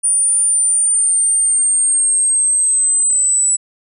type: exponential sweep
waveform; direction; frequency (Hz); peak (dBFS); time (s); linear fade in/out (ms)
sine; down; 9397 to 7902; -11; 0.03-3.57; 20
effects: none